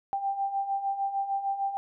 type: beating tone pair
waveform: sine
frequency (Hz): 784 / 790.6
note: G5 / G5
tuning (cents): 0 / +15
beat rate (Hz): 6.6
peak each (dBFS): -34 / -28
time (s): 0.13-1.77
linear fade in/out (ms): 0
effects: none